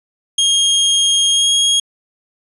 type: tone with pitch glide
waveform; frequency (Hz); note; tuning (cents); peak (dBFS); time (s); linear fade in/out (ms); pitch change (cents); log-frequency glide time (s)
sawtooth; 3245 to 3277; G#7 to G#7; -41 to -24; -8; 0.38-1.8; 5; +17; 1.31-1.5
effects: resampled to 24000 Hz